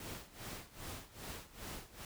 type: noise with tremolo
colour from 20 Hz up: pink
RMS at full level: -45 dBFS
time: 0-2.05 s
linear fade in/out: 2 ms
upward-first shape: sine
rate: 2.5 Hz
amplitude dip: 85%
effects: none